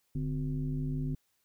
sine tone with frequency modulation, 145.4 Hz, D3, 17 cents flat, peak -30 dBFS, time 0.15-1.15 s, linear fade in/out 5 ms, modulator 112 Hz, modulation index 0.98, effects white hiss -75 dBFS RMS until 1.44 s

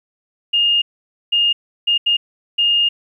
sine tone bursts at uneven times, 2834 Hz, F7, 25 cents sharp, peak -12 dBFS, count 5, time 0.53-0.82 / 1.32-1.53 / 1.87-1.98 / 2.06-2.17 / 2.58-2.89 s, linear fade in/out 10 ms, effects 9-bit

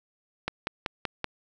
click train, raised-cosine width 0.3 ms, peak -12 dBFS, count 5, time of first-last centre 0.48-1.243 s, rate 5.24 Hz, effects none

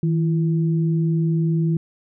sine tone pair together, 160.8 / 338.8 Hz, E3 / E4, -43 / +48 cents, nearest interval octave + minor second, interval 1291 cents, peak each -17 / -27 dBFS, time 0.03-1.77 s, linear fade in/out 2 ms, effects none

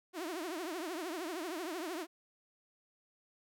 sawtooth tone with vibrato, 339.5 Hz, F4, 49 cents flat, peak -34 dBFS, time 0.13-2.07 s, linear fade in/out 50 ms, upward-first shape triangle, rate 13 Hz, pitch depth 230 cents each way, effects none

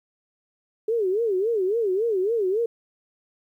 sine tone with vibrato, 415.3 Hz, G#4, in tune, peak -20 dBFS, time 0.88-2.66 s, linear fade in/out 5 ms, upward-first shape sine, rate 3.6 Hz, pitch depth 220 cents each way, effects 10-bit

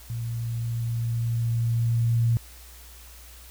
sine tone with level ramp, 116.54 Hz, A#2, in tune, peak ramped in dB -28 to -18 dBFS, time 0.1-2.37 s, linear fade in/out 0 ms, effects added 60 Hz sine -46 dBFS peak until 3.5 s + white hiss -49 dBFS RMS until 3.5 s

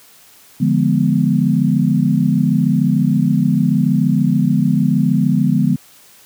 sine chord, D diminished seventh, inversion none, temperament equal with one note detuned, 146.83 / 173.41 / 207.7 / 246.9 Hz, D3 / F3 / Ab3 / Cb4, 0 / -12 / 0 / 0 cents, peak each -17 dBFS, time 0.6-5.76 s, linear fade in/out 10 ms, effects white hiss -46 dBFS RMS until 6.25 s + high-pass 60 Hz 12 dB/octave

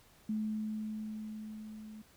sine tone with level ramp, 215.6 Hz, A3, 35 cents flat, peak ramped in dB -31 to -46 dBFS, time 0.29-2.02 s, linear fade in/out 5 ms, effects pink hiss -63 dBFS RMS until 2.16 s

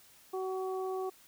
harmonic tone, 376.4 Hz, F#4, 30 cents sharp, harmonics 1 / 2 / 3, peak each -34 / -40 / -44 dBFS, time 0.33-1.1 s, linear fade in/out 10 ms, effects white hiss -60 dBFS RMS until 1.27 s

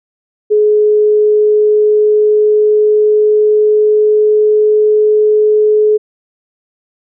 sine tone with pitch glide, 422.5 to 425.7 Hz, G#4 to G#4, +30 to +43 cents, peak -6 dBFS, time 0.5-5.98 s, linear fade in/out 20 ms, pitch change +13 cents, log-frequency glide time 0.81-4.82 s, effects none

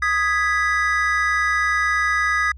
triangle chord, G# minor, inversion second, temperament equal, 1244.5 / 1661.2 / 1975.5 Hz, D#6 / G#6 / B6, 0 / 0 / 0 cents, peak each -20 / -20 / -20 dBFS, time 0.02-2.52 s, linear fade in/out 5 ms, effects added 65 Hz sine -36 dBFS peak until 2.57 s + resampled to 22050 Hz

